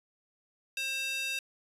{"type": "tone with high-pass filter", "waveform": "square", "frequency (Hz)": 533, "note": "C5", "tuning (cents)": 32, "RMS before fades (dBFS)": -34, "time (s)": [0.77, 1.39], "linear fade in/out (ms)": 2, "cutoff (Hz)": 2800, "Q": 3, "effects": ["resampled to 32000 Hz"]}